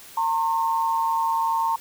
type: tone pair together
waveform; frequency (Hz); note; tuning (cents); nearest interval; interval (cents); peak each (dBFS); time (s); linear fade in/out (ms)
sine; 911.4 / 1072; A#5 / C6; -39 / +42; minor third; 281; -21 / -26; 0.17-1.76; 5
effects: white hiss -45 dBFS RMS until 1.8 s